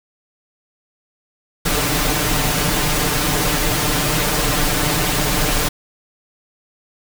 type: noise with comb filter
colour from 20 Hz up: pink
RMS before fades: -18 dBFS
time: 1.65-5.69 s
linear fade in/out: 10 ms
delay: 6.7 ms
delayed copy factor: +0.75
effects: none